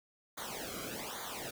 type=noise with flanger; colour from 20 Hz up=pink; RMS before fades=-42 dBFS; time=0.37-1.51 s; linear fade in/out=10 ms; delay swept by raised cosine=0.37 to 1.14 ms; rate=1.2 Hz; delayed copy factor=-0.95; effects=none